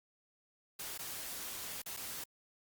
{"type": "noise with dropouts", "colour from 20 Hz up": "white", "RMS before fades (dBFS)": -43, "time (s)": [0.79, 2.24], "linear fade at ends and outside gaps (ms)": 5, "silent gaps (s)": [[0.978, 0.99], [1.82, 1.86], [1.966, 1.97]], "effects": ["Opus 48 kbps"]}